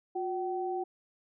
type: tone pair together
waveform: sine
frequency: 360 / 763.3 Hz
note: F#4 / G5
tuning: -47 / -46 cents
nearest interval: octave + minor second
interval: 1301 cents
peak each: -33 / -34 dBFS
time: 0.15-0.84 s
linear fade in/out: 10 ms
effects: none